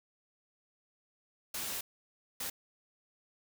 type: noise bursts at uneven times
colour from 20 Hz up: white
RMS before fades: -38 dBFS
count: 2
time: 1.54-1.81 / 2.4-2.5 s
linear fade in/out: 5 ms
effects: none